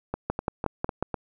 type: two click trains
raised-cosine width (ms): 1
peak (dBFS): -11 / -14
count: 5 / 5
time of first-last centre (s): 0.3-1.026 / 0.14-1.143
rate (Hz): 5.51 / 3.99
effects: none